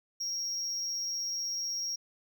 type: tone with amplitude modulation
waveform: triangle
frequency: 5600 Hz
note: F8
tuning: 4 cents sharp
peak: -28 dBFS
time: 0.2-1.96 s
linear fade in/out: 10 ms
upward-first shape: sine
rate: 184 Hz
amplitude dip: 60%
effects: none